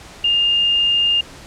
sine tone, 2817 Hz, F7, 14 cents sharp, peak -13 dBFS, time 0.24-1.21 s, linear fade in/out 5 ms, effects pink hiss -39 dBFS RMS until 1.46 s + low-pass 8000 Hz 12 dB/octave

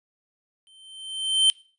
square tone with exponential growth, 3104 Hz, G7, 18 cents flat, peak -14 dBFS, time 0.67-1.5 s, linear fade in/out 0 ms, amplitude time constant 180 ms, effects noise-tail reverb RT60 0.4 s tail -22 dB re dry + resampled to 24000 Hz

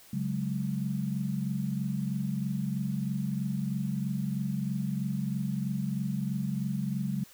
sine chord, C# suspended fourth, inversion none, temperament just, 138.59 / 184.79 / 207.9 Hz, C#3 / F#3 / G#3, 0 / -2 / +2 cents, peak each -33 dBFS, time 0.13-7.24 s, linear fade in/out 5 ms, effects white hiss -55 dBFS RMS until 7.33 s

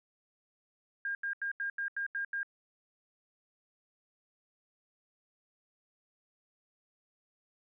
sine tone bursts, 1611 Hz, G6, 47 cents sharp, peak -32 dBFS, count 8, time 1.05-2.431 s, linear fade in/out 2 ms, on 100 ms, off 83 ms, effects none

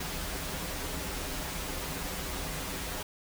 pink noise with comb filter, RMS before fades -36 dBFS, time 0-3.03 s, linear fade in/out 5 ms, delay 8.8 ms, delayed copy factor -0.65, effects none

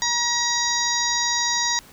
harmonic tone, 953 Hz, A#5, 38 cents sharp, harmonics 1 / 2 / 4 / 5 / 6 / 7, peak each -27 / -27 / -27 / -27 / -27 / -27 dBFS, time 0.02-1.79 s, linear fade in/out 0 ms, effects pink hiss -48 dBFS RMS until 1.92 s

